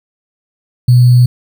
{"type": "tone with sample-and-hold", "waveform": "sine", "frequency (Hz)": 123.47, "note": "B2", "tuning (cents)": 0, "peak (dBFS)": -3, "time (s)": [0.88, 1.26], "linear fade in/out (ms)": 5, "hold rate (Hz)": 4410, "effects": []}